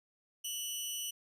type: tone with amplitude modulation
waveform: 15% pulse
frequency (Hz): 2960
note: F#7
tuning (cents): 0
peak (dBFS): -27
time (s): 0.44-1.11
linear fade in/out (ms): 10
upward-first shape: sine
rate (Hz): 233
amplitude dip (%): 55
effects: none